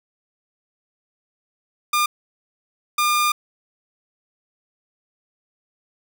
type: tone bursts at uneven times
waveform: sawtooth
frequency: 1206 Hz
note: D6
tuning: 46 cents sharp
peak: -13 dBFS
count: 2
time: 1.93-2.06 / 2.98-3.32 s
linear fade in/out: 5 ms
effects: none